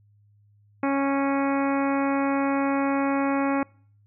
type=harmonic tone; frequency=276.2 Hz; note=C#4; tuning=6 cents flat; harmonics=1 / 2 / 3 / 4 / 5 / 6 / 7 / 8 / 9; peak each=-23 / -29 / -30 / -32 / -35 / -39 / -40 / -38 / -41 dBFS; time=0.83-3.63 s; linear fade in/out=2 ms; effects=noise-tail reverb RT60 0.5 s tail -25 dB re dry + added 103 Hz sine -56 dBFS peak until 4.06 s